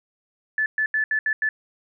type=tone bursts at uneven times; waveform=sine; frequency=1739 Hz; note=A6; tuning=21 cents flat; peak=-19 dBFS; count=6; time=0.58-0.66 / 0.78-0.86 / 0.94-1.04 / 1.11-1.19 / 1.26-1.33 / 1.42-1.49 s; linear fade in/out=2 ms; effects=none